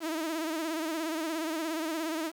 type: tone with vibrato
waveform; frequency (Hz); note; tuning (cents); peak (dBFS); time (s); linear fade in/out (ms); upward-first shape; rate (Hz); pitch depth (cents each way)
sawtooth; 320.4; E4; -49; -27; 0-2.32; 50; sine; 17; 79
effects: 9-bit